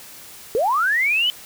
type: linear sweep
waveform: sine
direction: up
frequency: 408.3 to 3074 Hz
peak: -16 dBFS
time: 0.55-1.3 s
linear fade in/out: 0 ms
effects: white hiss -41 dBFS RMS until 1.45 s